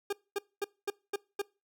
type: tone bursts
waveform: 40% pulse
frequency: 403.8 Hz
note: G#4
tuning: 49 cents flat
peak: -29 dBFS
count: 6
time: 0.1-1.418 s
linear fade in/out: 5 ms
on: 28 ms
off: 230 ms
effects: noise-tail reverb RT60 0.3 s tail -24 dB re dry